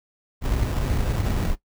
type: noise with sample-and-hold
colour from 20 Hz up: brown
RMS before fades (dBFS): -23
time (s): 0.41-1.56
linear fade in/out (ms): 50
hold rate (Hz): 2100
effects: noise-tail reverb RT60 0.1 s tail -17 dB re dry